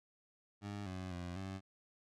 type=tone with pitch steps; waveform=20% pulse; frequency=101.9 / 92.8 / 88.4 / 95.8 Hz; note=G#2 / F#2 / F2 / G2; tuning=-32 / +6 / +22 / -39 cents; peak=-37 dBFS; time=0.61-1.61 s; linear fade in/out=50 ms; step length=250 ms; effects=low-pass 7000 Hz 12 dB/octave